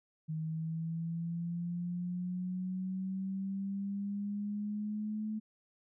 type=linear sweep; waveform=sine; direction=up; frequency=156.9 to 216.5 Hz; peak=-34 dBFS; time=0.28-5.4 s; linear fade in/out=20 ms; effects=none